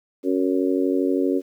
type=harmonic tone; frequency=92.6 Hz; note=F#2; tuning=2 cents sharp; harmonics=3 / 4 / 5 / 6; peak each=-21 / -23 / -26 / -30 dBFS; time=0.23-1.42 s; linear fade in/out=50 ms; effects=9-bit